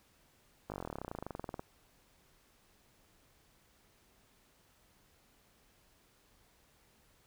slowing click train, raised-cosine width 1 ms, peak -26 dBFS, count 28, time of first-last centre 0.7-1.595 s, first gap 19 ms, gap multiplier 1.04, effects pink hiss -68 dBFS RMS until 7.26 s

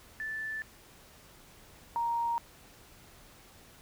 sine tone pair in turn, 1757 / 935 Hz, A6 / A#5, -3 / +5 cents, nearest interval major seventh, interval 1092 cents, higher first, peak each -34 / -28 dBFS, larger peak second, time 0.2-0.62 / 1.96-2.38 s, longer neither, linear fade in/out 0 ms, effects pink hiss -56 dBFS RMS until 3.81 s

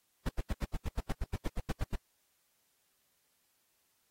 brown noise bursts, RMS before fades -31 dBFS, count 15, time 0.26-1.957 s, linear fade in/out 5 ms, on 31 ms, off 88 ms, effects white hiss -75 dBFS RMS until 4.1 s + AAC 48 kbps

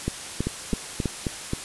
two click trains, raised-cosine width 3 ms, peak -12 / -11 dBFS, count 5 / 4, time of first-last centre 0.47-1.534 / 0.08-1.057 s, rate 3.76 / 3.07 Hz, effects white hiss -36 dBFS RMS until 1.64 s + resampled to 24000 Hz

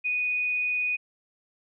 sine tone, 2479 Hz, D#7, 7 cents flat, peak -24 dBFS, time 0.04-0.97 s, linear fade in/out 20 ms, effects none

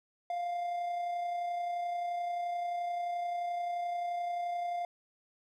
triangle tone with amplitude modulation, 700 Hz, F5, 4 cents sharp, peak -29 dBFS, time 0.3-4.85 s, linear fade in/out 2 ms, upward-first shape sine, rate 31.5 Hz, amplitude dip 30%, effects none

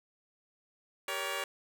10% pulse chord, G diminished, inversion none, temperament just, 392 / 470.4 / 564.5 Hz, G4 / Bb4 / Db5, 0 / +16 / +31 cents, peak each -32 / -32 / -28 dBFS, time 1.08-1.44 s, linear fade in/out 2 ms, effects none

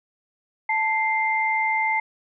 sine tone pair together, 880 / 2093 Hz, A5 / C7, 0 / 0 cents, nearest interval octave + minor third, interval 1500 cents, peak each -23 / -22 dBFS, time 0.69-2 s, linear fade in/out 5 ms, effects none

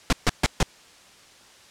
pink noise bursts, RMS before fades -18 dBFS, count 4, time 0.1-0.628 s, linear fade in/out 0 ms, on 27 ms, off 140 ms, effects white hiss -51 dBFS RMS until 1.7 s + low-pass 7000 Hz 12 dB/octave

